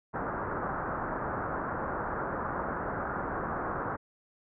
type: low-pass noise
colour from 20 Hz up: white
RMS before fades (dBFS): -34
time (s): 0.13-3.97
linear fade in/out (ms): 20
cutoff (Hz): 1500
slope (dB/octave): 48
effects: none